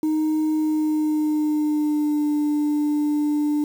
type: tone with pitch glide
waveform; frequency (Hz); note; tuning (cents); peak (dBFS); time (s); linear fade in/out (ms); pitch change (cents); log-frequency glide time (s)
sine; 310.4 to 296.9; D#4 to D4; -4 to +19; -16; 0.03-3.64; 2; -77; 0.54-2.29
effects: tanh soft clip ceiling -17 dBFS + 7-bit